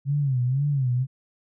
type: tone with vibrato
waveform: sine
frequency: 134.1 Hz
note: C3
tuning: 43 cents sharp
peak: -20 dBFS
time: 0.05-1.07 s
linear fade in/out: 50 ms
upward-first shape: sine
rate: 2 Hz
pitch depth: 150 cents each way
effects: none